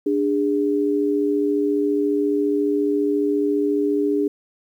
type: tone pair together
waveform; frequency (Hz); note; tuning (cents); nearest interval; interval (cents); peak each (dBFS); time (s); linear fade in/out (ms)
sine; 293.7 / 408.2; D4 / G#4; 0 / -30; tritone; 570; -20; 0.06-4.28; 5
effects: 9-bit